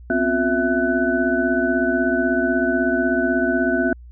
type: tone cluster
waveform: sine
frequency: 250.7 / 266.9 / 356.6 / 663 / 1497 Hz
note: B3 / C4 / F4 / E5 / F#6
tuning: +26 / +35 / +36 / +10 / +20 cents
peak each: -23 dBFS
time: 0.1-3.93 s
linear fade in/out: 2 ms
effects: added 60 Hz sine -38 dBFS peak until 4.11 s